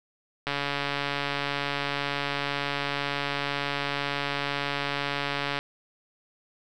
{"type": "click train", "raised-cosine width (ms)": 0.3, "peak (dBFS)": -12, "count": 728, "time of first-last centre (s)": [0.47, 5.59], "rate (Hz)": 142, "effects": []}